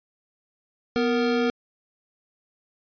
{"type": "tone pair together", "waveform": "square", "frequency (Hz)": [247, 466.2], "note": ["B3", "A#4"], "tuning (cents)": [0, 0], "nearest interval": "major seventh", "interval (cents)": 1100, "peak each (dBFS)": -24, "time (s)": [0.96, 1.5], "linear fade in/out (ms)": 0, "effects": ["resampled to 11025 Hz"]}